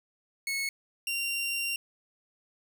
sawtooth tone pair in turn, 2195 / 2766 Hz, C#7 / F7, -18 / -17 cents, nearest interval major third, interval 401 cents, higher second, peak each -26 dBFS, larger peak neither, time 0.47-0.69 / 1.07-1.76 s, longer second, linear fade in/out 2 ms, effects none

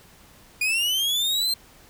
40% pulse linear sweep, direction up, 2429 to 4186 Hz, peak -20 dBFS, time 0.61-1.54 s, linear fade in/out 5 ms, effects pink hiss -52 dBFS RMS until 1.89 s

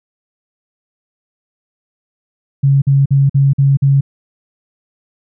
sine tone bursts, 138.2 Hz, C#3, 5 cents flat, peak -7 dBFS, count 6, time 2.63-4.01 s, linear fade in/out 10 ms, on 190 ms, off 48 ms, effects none

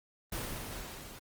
pink noise with level ramp, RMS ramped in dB -36 to -49 dBFS, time 0.32-1.19 s, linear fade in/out 5 ms, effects Opus 24 kbps

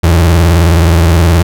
35% pulse tone with vibrato, 83.6 Hz, E2, 25 cents sharp, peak -3 dBFS, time 0.03-1.43 s, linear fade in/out 10 ms, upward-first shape sine, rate 19 Hz, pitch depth 120 cents each way, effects none

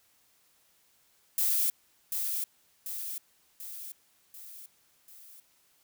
violet noise with echo, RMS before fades -27 dBFS, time 1.38-1.7 s, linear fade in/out 2 ms, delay 740 ms, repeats 5, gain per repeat -5 dB, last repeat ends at 5.4 s, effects white hiss -67 dBFS RMS until 5.83 s

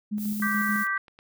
sine tone with tremolo, 209.6 Hz, G#3, 16 cents sharp, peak -25 dBFS, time 0.11-0.84 s, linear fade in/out 20 ms, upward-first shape square, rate 6.9 Hz, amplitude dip 35%
violet noise, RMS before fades -38 dBFS, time 0.17-0.88 s, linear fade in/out 50 ms
harmonic tone, 390.6 Hz, G4, 6 cents flat, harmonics 3 / 4 / 5, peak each -30 / -27 / -30 dBFS, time 0.42-0.98 s, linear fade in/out 5 ms
click train, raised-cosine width 0.3 ms, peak -33 dBFS, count 5, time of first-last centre 0.76-1.189 s, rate 9.32 Hz
effects none

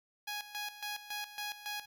10% pulse tone with tremolo, 830.6 Hz, G#5, in tune, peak -29 dBFS, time 0.27-1.86 s, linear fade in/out 10 ms, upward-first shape square, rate 3.6 Hz, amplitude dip 75%, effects 11-bit

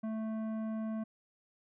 sine tone with tanh clipping, 220 Hz, A3, in tune, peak -36 dBFS, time 0.03-1.04 s, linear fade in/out 10 ms, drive 12 dB, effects none

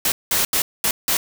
white noise bursts at uneven times, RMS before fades -19 dBFS, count 5, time 0.05-0.12 / 0.31-0.45 / 0.53-0.62 / 0.84-0.91 / 1.08-1.17 s, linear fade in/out 2 ms, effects none

